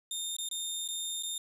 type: tone with dropouts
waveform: 20% pulse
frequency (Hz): 3642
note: A#7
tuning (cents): -41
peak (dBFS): -28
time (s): 0.11-1.38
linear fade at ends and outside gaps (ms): 2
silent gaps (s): 0.366-0.385 / 0.488-0.512 / 0.878-0.886 / 1.226-1.233
effects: none